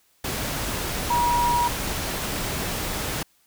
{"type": "tone in noise", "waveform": "sine", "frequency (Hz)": 959, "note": "A#5", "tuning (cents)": 49, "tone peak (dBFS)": -19, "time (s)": [1.1, 1.68], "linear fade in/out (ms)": 5, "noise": "pink", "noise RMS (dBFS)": -28, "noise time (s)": [0.24, 3.23], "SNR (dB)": 6, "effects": ["white hiss -63 dBFS RMS until 3.46 s"]}